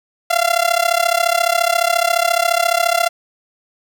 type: tone with amplitude modulation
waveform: sawtooth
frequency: 687 Hz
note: F5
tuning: 29 cents flat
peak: -6 dBFS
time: 0.3-3.09 s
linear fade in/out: 10 ms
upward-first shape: sine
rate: 34.4 Hz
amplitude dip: 90%
effects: none